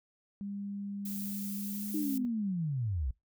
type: tone with pitch glide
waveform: sine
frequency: 200.8 to 209.8 Hz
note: G3 to G#3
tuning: +42 to +18 cents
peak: -36 dBFS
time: 0.41-2.25 s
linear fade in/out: 0 ms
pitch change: +76 cents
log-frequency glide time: 1.58-2.05 s
type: noise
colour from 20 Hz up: violet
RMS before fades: -42 dBFS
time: 1.05-2.18 s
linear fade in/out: 5 ms
type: linear sweep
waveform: sine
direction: down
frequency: 313 to 56.3 Hz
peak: -30 dBFS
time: 1.94-3.11 s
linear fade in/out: 5 ms
effects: noise-tail reverb RT60 0.2 s tail -24 dB re dry